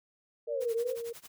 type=exponential two-way sweep; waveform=sine; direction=down then up; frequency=620 to 442.9 to 540 Hz; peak=-31 dBFS; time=0.47-0.97 s; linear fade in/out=50 ms; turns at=0.73 s
type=tone; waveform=sine; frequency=466.2 Hz; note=A#4; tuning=in tune; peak=-35 dBFS; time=0.47-1.13 s; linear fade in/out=10 ms
type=noise with tremolo; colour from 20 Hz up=white; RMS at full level=-47 dBFS; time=0.6-1.28 s; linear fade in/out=20 ms; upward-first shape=sine; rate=11 Hz; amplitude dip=95%
effects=none